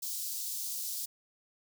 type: high-pass noise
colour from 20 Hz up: white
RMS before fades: -37 dBFS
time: 0.02-1.06 s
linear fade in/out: 10 ms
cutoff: 4300 Hz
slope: 24 dB/octave
effects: none